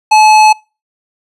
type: tone with hard clipping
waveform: sine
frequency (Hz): 860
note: A5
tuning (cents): -40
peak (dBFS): -5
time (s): 0.11-0.53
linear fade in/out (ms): 10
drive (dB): 15
effects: noise-tail reverb RT60 0.3 s tail -26 dB re dry + resampled to 32000 Hz